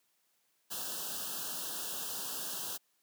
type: band-stop noise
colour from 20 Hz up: white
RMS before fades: -39 dBFS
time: 0.7-2.78 s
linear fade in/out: 20 ms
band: 1700 to 2700 Hz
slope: 96 dB/octave
effects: white hiss -75 dBFS RMS until 3.02 s + high-pass 150 Hz 12 dB/octave